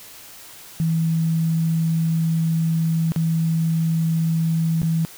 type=tone with dropouts; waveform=sine; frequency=163 Hz; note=E3; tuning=19 cents flat; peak=-17 dBFS; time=0.8-5.05 s; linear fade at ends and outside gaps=0 ms; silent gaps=3.12-3.161 / 4.818-4.831 s; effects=white hiss -42 dBFS RMS until 5.17 s